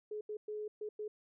sine tone bursts at uneven times, 423.8 Hz, G#4, 35 cents sharp, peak -38 dBFS, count 5, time 0.11-0.21 / 0.29-0.37 / 0.48-0.68 / 0.81-0.89 / 0.99-1.08 s, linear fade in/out 5 ms, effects none

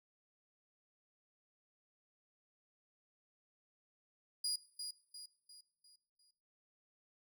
30% pulse tone with echo, 4883 Hz, D#8, 33 cents flat, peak -32 dBFS, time 4.44-4.56 s, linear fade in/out 5 ms, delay 350 ms, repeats 5, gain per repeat -7 dB, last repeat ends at 6.31 s, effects noise-tail reverb RT60 0.9 s tail -20 dB re dry

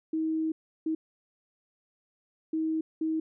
sine tone bursts at uneven times, 318.1 Hz, D#4, 38 cents sharp, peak -26 dBFS, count 4, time 0.13-0.52 / 0.86-0.95 / 2.53-2.81 / 3.01-3.2 s, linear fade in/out 5 ms, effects none

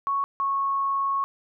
sine tone pair in turn, 1108.7 / 1100.4 Hz, C#6 / C#6, 0 / -13 cents, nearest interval unison, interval 13 cents, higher first, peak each -22 dBFS, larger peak neither, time 0.07-0.24 / 0.4-1.24 s, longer second, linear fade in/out 0 ms, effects none

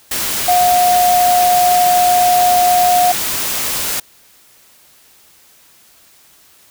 sine tone in noise, 718 Hz, F5, 48 cents sharp, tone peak -9 dBFS, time 0.48-3.12 s, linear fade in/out 5 ms, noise white, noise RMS -19 dBFS, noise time 0.11-4 s, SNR +7 dB, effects white hiss -48 dBFS RMS until 6.7 s

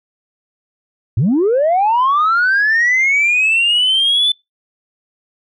sine linear sweep, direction up, 92.5 to 3520 Hz, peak -9 dBFS, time 1.17-4.32 s, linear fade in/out 5 ms, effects noise-tail reverb RT60 0.2 s tail -25 dB re dry + tanh soft clip ceiling -8 dBFS

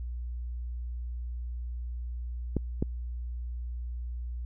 clicks, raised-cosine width 3 ms, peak -14 / -14 dBFS, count 2, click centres 2.567 / 2.825 s, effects added 60 Hz sine -33 dBFS peak until 4.45 s

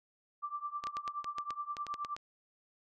sine tone with tremolo, 1174.7 Hz, D6, in tune, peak -33 dBFS, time 0.42-2.16 s, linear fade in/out 20 ms, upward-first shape triangle, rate 9.5 Hz, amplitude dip 95%
clicks, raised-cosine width 0.2 ms, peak -25 dBFS, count 12, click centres 0.839 / 0.87 / 0.969 / 1.078 / 1.244 / 1.384 / 1.506 / 1.768 / 1.867 / 1.941 / 2.048 / 2.165 s
effects none

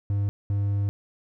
triangle tone bursts at uneven times, 100.8 Hz, G2, 49 cents sharp, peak -20 dBFS, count 2, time 0.1-0.29 / 0.5-0.89 s, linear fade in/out 0 ms, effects none

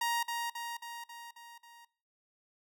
sawtooth tone with echo, 939 Hz, A#5, 12 cents sharp, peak -26 dBFS, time 0.01-0.23 s, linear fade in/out 5 ms, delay 270 ms, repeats 6, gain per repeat -4 dB, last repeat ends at 1.85 s, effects noise-tail reverb RT60 0.5 s tail -22 dB re dry

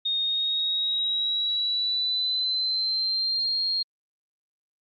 sine tone with pitch glide, 3704 to 4230 Hz, A#7 to C8, -12 to +18 cents, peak -23 dBFS, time 0.05-3.83 s, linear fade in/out 10 ms, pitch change +230 cents, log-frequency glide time 0.21-3.6 s, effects Opus 48 kbps

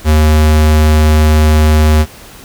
square tone, 77 Hz, D#2, 17 cents flat, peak -6 dBFS, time 0.04-2.06 s, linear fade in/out 50 ms, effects pink hiss -35 dBFS RMS until 2.44 s

